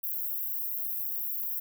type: high-pass noise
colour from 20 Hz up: white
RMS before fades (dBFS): -33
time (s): 0.03-1.6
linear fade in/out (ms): 10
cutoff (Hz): 12000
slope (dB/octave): 96
effects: none